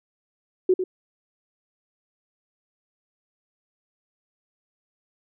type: tone with echo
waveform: sine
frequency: 370 Hz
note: F#4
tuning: in tune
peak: -14 dBFS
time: 0.69-0.74 s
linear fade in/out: 5 ms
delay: 100 ms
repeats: 1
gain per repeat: -8 dB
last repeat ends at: 0.84 s
effects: none